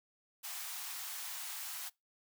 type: high-pass noise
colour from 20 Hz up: white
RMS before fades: -43 dBFS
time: 0.43-1.9 s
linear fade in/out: 20 ms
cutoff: 710 Hz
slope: 48 dB/octave
effects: noise-tail reverb RT60 0.2 s tail -23 dB re dry